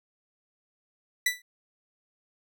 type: tone with exponential decay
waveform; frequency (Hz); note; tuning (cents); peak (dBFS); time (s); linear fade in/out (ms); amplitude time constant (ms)
sawtooth; 1975.5; B6; 0; -16; 1.26-1.42; 5; 34
effects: none